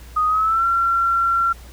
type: tone with pitch glide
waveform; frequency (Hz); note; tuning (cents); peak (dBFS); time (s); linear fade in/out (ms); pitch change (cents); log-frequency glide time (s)
sine; 1244.5 to 1365; D#6 to F6; 0 to -40; -15; 0.16-1.53; 10; +160; 0.27-0.65
effects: added 60 Hz sine -38 dBFS peak until 1.72 s + pink hiss -46 dBFS RMS until 1.72 s